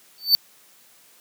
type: tone with exponential growth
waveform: square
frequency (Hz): 4542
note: C#8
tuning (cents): +41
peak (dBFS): -9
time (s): 0.18-0.35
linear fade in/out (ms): 0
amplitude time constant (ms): 35
effects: white hiss -54 dBFS RMS until 1.2 s + high-pass 150 Hz 12 dB/octave